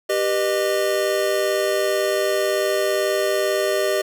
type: chord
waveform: square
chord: G augmented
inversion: none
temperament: just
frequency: 392 / 490 / 612.5 Hz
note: G4 / B4 / D#5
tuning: 0 / -14 / -27 cents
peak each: -23 / -28 / -22 dBFS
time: 0.09-4.02 s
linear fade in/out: 10 ms
effects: none